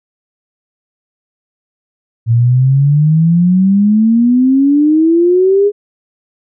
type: exponential sweep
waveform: sine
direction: up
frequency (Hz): 113.4 to 415.8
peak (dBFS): -6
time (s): 2.26-5.72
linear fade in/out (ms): 50
effects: none